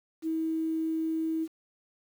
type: tone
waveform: sine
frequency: 321.5 Hz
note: E4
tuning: 43 cents flat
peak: -27 dBFS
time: 0.22-1.48 s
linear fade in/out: 50 ms
effects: 9-bit